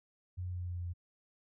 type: tone with pitch steps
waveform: sine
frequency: 90.6 / 90.03 / 89.46 / 88.89 / 88.33 / 87.77 / 87.21 Hz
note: F#2 / F#2 / F2 / F2 / F2 / F2 / F2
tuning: -36 / -47 / +42 / +31 / +20 / +9 / -2 cents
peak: -36 dBFS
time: 0.37-0.937 s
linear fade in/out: 20 ms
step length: 81 ms
effects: none

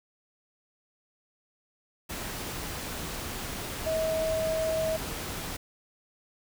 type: tone in noise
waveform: sine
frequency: 640 Hz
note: D#5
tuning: 49 cents sharp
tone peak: -26 dBFS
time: 3.86-4.97 s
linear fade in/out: 10 ms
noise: pink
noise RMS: -36 dBFS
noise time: 2.09-5.57 s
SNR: +7 dB
effects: none

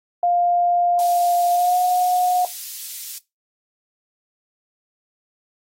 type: tone with pitch glide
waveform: sine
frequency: 702 to 724.2 Hz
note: F5 to F#5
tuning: +9 to -37 cents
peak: -15 dBFS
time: 0.23-2.45 s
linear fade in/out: 2 ms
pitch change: +54 cents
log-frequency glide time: 1.51-1.77 s
type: high-pass noise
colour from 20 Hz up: white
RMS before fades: -33 dBFS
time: 0.99-3.18 s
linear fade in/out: 0 ms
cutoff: 3900 Hz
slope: 12 dB/octave
effects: noise-tail reverb RT60 0.2 s tail -19 dB re dry + AAC 48 kbps

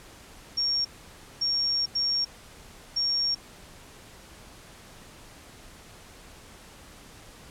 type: tone bursts at uneven times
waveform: sine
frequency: 5540 Hz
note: F8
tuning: 15 cents flat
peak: -23 dBFS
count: 4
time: 0.57-0.85 / 1.41-1.86 / 1.95-2.25 / 2.96-3.35 s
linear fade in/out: 10 ms
effects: pink hiss -49 dBFS RMS until 7.5 s + low-pass 11000 Hz 12 dB/octave

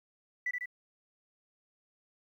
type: tone with echo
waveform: sine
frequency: 1975.5 Hz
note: B6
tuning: in tune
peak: -29 dBFS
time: 0.46-0.51 s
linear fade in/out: 5 ms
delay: 74 ms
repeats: 2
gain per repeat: -3 dB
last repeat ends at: 0.658 s
effects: tanh soft clip ceiling -25 dBFS + 11-bit

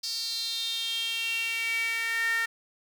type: tone with high-pass filter sweep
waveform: sawtooth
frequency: 457 Hz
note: A#4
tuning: 34 cents flat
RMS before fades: -30 dBFS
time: 0.03-2.46 s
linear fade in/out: 10 ms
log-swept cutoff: 4800 to 1700 Hz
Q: 7.3
effects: none

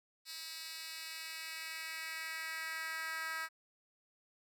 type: tone with high-pass filter sweep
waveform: 10% pulse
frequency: 321.9 Hz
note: E4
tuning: 41 cents flat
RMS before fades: -43 dBFS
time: 0.25-3.49 s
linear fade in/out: 50 ms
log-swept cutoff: 3700 to 1500 Hz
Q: 1.9
effects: none

